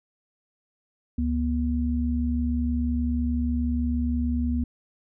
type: tone pair together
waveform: sine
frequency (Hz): 71.69 / 241.4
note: D2 / B3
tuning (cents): -41 / -39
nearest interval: octave + major sixth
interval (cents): 2102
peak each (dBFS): -25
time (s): 1.18-4.64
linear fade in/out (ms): 5
effects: none